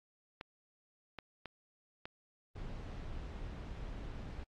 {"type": "clicks", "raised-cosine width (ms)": 0.3, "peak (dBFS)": -27, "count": 4, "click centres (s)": [0.411, 1.187, 1.457, 2.055]}
{"type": "noise", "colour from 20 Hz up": "brown", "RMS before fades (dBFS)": -44, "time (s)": [2.55, 4.44], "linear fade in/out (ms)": 10}
{"effects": ["low-pass 5000 Hz 12 dB/octave", "AAC 48 kbps"]}